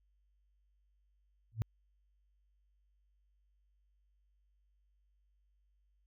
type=tone with exponential growth; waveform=sine; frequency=111.1 Hz; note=A2; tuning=17 cents sharp; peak=-26 dBFS; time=1.52-1.62 s; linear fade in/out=0 ms; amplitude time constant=20 ms; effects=added 50 Hz sine -70 dBFS peak until 6.06 s